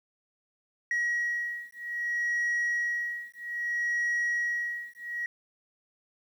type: beating tone pair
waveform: sine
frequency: 1906 / 1906.62 Hz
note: A#6 / A#6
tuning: +38 / +39 cents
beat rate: 0.62 Hz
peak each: -29 dBFS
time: 0.91-5.26 s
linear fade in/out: 2 ms
effects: tanh soft clip ceiling -24 dBFS + 10-bit